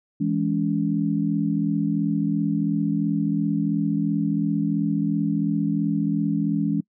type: chord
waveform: sine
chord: C# minor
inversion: first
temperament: equal with one note detuned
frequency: 164.81 / 207.7 / 283 Hz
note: E3 / G#3 / C#4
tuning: 0 / 0 / +36 cents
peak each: -25 / -24 / -24 dBFS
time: 0.2-6.81 s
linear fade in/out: 10 ms
effects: noise-tail reverb RT60 0.1 s tail -25 dB re dry